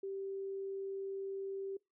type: tone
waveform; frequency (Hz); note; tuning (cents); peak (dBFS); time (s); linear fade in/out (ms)
sine; 390; G4; -9; -38; 0.03-1.77; 5
effects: noise-tail reverb RT60 0.2 s tail -23 dB re dry